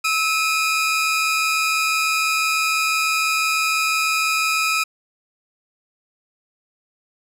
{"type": "tone pair together", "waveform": "sawtooth", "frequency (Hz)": [1300, 2454], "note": ["E6", "D#7"], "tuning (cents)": [-24, -25], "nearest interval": "major seventh", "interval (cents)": 1099, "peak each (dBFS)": -17, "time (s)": [0.04, 4.84], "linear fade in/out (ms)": 10, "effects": ["low-pass 12000 Hz 12 dB/octave"]}